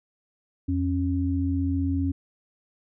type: tone pair together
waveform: sine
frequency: 86.05 / 273.5 Hz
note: F2 / C#4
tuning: -25 / -23 cents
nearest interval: octave + minor sixth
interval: 2002 cents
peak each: -25 dBFS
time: 0.68-2.12 s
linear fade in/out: 10 ms
effects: none